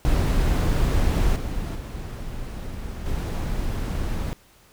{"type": "noise with level steps", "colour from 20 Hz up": "brown", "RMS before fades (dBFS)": [-20, -28, -32, -26], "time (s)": [0.05, 4.33], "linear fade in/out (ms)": 0, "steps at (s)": [1.36, 1.75, 3.06], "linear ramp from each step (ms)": 2, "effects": ["pink hiss -55 dBFS RMS until 4.72 s"]}